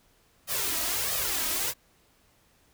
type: noise with flanger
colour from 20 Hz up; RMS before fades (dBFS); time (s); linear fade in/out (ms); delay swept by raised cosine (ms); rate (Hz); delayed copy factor
white; -29; 0.47-1.74; 50; 1.6 to 3.2; 1.5; +0.7
effects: pink hiss -64 dBFS RMS until 2.73 s